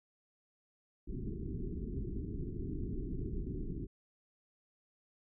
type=low-pass noise; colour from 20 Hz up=pink; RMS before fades=-39 dBFS; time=1.07-3.87 s; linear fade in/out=20 ms; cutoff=410 Hz; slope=96 dB/octave; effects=none